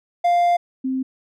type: tone pair in turn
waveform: triangle / sine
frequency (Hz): 698.5 / 261.6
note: F5 / C4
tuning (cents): 0 / 0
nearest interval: octave + perfect fourth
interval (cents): 1700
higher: first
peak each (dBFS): -12 / -20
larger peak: first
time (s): 0.24-0.57 / 0.84-1.03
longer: first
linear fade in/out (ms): 10
effects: none